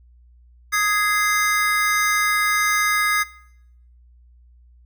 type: chord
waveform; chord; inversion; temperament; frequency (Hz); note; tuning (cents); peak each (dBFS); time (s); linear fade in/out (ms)
square; Ab major; second; just; 1245.9 / 1661.2 / 2077; Eb6 / Ab6 / C7; +2 / 0 / -13; -23; 0.72-3.24; 20
effects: noise-tail reverb RT60 0.8 s tail -22 dB re dry + added 60 Hz sine -48 dBFS peak until 4.85 s